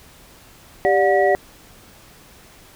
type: tone cluster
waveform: sine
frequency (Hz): 392.8 / 585 / 725 / 1930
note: G4 / D5 / F#5 / B6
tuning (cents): +4 / -7 / -35 / -40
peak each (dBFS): -18 / -18 / -18 / -23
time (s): 0.85-1.35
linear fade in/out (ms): 0
effects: pink hiss -47 dBFS RMS until 2.75 s